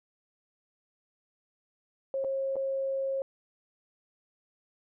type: tone with dropouts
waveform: sine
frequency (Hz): 540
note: C#5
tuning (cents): -45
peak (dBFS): -28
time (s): 2.14-3.22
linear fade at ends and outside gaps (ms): 1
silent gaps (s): 2.241-2.246 / 2.557-2.565
effects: none